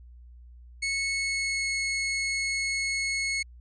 sawtooth tone with pitch glide, 2200 to 2185 Hz, C#7 to C#7, -14 to -26 cents, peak -23 dBFS, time 0.82-3.43 s, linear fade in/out 10 ms, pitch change -12 cents, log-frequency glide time 1.05-1.69 s, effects added 60 Hz sine -46 dBFS peak until 3.6 s + resampled to 22050 Hz

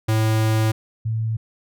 square / sine tone pair in turn, 110 / 111.6 Hz, A2 / A2, 0 / +25 cents, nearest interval unison, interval 25 cents, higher second, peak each -17 / -20 dBFS, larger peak first, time 0.08-0.72 / 1.05-1.37 s, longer first, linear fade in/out 10 ms, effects none

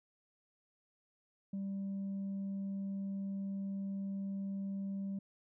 sine tone with tanh clipping, 196 Hz, G3, in tune, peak -37 dBFS, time 1.53-5.19 s, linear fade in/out 5 ms, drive 1 dB, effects none

